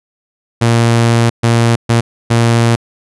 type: tone bursts at uneven times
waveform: sawtooth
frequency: 116.54 Hz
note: A#2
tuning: in tune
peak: -4 dBFS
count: 4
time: 0.61-1.3 / 1.43-1.76 / 1.89-2.01 / 2.3-2.76 s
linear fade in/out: 10 ms
effects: resampled to 24000 Hz